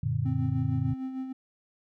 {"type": "chord", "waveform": "sine", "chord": "Gb augmented", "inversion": "none", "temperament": "equal", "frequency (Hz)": [92.5, 116.54, 146.83], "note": ["Gb2", "Bb2", "D3"], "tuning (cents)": [0, 0, 0], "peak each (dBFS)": [-33, -28, -30], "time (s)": [0.03, 0.94], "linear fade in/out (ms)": 5}
{"type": "tone with tremolo", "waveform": "triangle", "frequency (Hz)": 261.6, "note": "C4", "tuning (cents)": 0, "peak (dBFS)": -28, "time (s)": [0.25, 1.33], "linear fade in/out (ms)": 10, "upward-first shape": "sine", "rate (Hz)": 6.6, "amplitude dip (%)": 50}
{"effects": []}